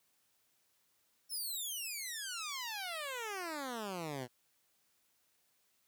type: exponential sweep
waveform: 10% pulse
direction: down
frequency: 5440 to 119.5 Hz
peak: -31 dBFS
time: 1.29-4.28 s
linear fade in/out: 50 ms
effects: white hiss -75 dBFS RMS until 5.87 s + high-pass 60 Hz 12 dB/octave